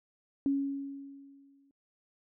sine tone with exponential decay, 277.2 Hz, C#4, in tune, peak -24 dBFS, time 0.46-1.71 s, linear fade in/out 1 ms, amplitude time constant 270 ms, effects noise-tail reverb RT60 0.2 s tail -26 dB re dry

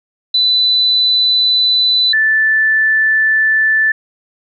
sine tone pair in turn, 3994 / 1756.2 Hz, B7 / A6, +19 / -4 cents, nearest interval octave + major second, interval 1423 cents, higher first, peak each -9 dBFS, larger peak neither, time 0.34-2.13 / 2.13-3.92 s, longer neither, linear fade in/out 5 ms, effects none

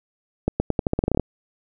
accelerating click train, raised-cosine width 2 ms, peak -6 dBFS, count 13, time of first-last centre 0.48-1.197 s, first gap 120 ms, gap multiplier 0.86, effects none

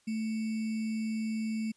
sine tone with sample-and-hold, 220 Hz, A3, in tune, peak -30 dBFS, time 0.07-1.72 s, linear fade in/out 10 ms, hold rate 2450 Hz, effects white hiss -69 dBFS RMS until 1.76 s + resampled to 22050 Hz

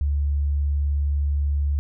sine tone with vibrato, 71.8 Hz, D2, 39 cents flat, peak -19 dBFS, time 0.01-1.79 s, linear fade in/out 0 ms, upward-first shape triangle, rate 19 Hz, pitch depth 9 cents each way, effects none

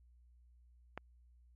click, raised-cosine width 0.5 ms, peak -26 dBFS, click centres 0.976 s, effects added 60 Hz sine -61 dBFS peak until 1.55 s + MP3 48 kbps

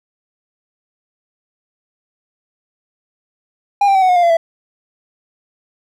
triangle tone with pitch steps, 809 / 786.4 / 764.5 / 743.1 / 722.4 / 702.2 / 682.6 / 663.6 Hz, G#5 / G5 / G5 / F#5 / F#5 / F5 / F5 / E5, -46 / +5 / -44 / +7 / -42 / +9 / -40 / +11 cents, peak -7 dBFS, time 3.81-4.37 s, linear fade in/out 5 ms, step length 70 ms, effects none

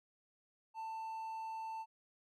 triangle tone, 890 Hz, A5, 20 cents sharp, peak -39 dBFS, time 0.74-1.86 s, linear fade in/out 50 ms, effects none

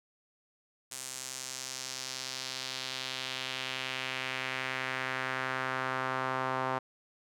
sawtooth tone with band-pass filter sweep, 130.6 Hz, C3, 3 cents flat, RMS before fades -36 dBFS, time 0.91-6.79 s, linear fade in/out 10 ms, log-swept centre 8200 to 1000 Hz, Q 1.7, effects none

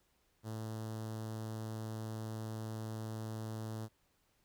sawtooth tone with notch filter, 110 Hz, A2, in tune, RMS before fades -42 dBFS, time 0.43-3.89 s, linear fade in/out 50 ms, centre 2300 Hz, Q 0.94, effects pink hiss -75 dBFS RMS until 4.44 s

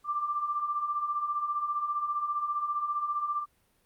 sine beating tone pair, 1168 / 1183 Hz, D6 / D6, -10 / +12 cents, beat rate 15 Hz, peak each -36 / -29 dBFS, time 0.04-3.46 s, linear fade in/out 50 ms, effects pink hiss -69 dBFS RMS until 3.85 s + Opus 48 kbps

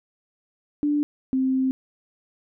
sine tone pair in turn, 293.7 / 262.1 Hz, D4 / C4, 0 / +3 cents, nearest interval major second, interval 197 cents, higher first, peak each -19 dBFS, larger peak neither, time 0.83-1.03 / 1.33-1.71 s, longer second, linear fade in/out 0 ms, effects none

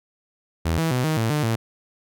sawtooth tone with pitch steps, 81.9 / 162.9 / 125.9 / 156.9 / 112.7 / 150.2 / 113.2 Hz, E2 / E3 / B2 / D#3 / A2 / D3 / A2, -11 / -20 / +34 / +15 / +42 / +39 / +50 cents, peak -16 dBFS, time 0.65-1.56 s, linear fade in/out 10 ms, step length 130 ms, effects none

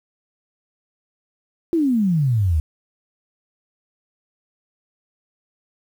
sine exponential sweep, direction down, 349.2 to 73.6 Hz, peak -15 dBFS, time 1.73-2.6 s, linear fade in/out 0 ms, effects 8-bit

